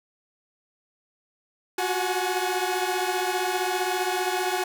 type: tone cluster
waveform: sawtooth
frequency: 360.5 / 375.7 / 732 / 844 Hz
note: F#4 / F#4 / F#5 / G#5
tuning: -45 / +26 / -19 / +28 cents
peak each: -26 dBFS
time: 1.78-4.64 s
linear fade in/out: 5 ms
effects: none